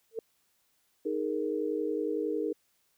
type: tone with exponential growth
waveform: sine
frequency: 450.3 Hz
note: A4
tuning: 40 cents sharp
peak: -27 dBFS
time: 0.11-0.19 s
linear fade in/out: 2 ms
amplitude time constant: 16 ms
type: chord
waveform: sine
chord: D# suspended fourth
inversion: none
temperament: equal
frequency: 311.1 / 415.3 / 466.2 Hz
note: D#4 / G#4 / A#4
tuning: 0 / 0 / 0 cents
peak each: -33 dBFS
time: 1.05-2.53 s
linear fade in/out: 10 ms
effects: white hiss -72 dBFS RMS until 2.97 s